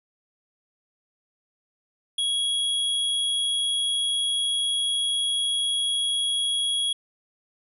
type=tone; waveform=square; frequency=3322 Hz; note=G#7; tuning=in tune; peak=-23 dBFS; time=2.18-6.93 s; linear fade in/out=5 ms; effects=resampled to 32000 Hz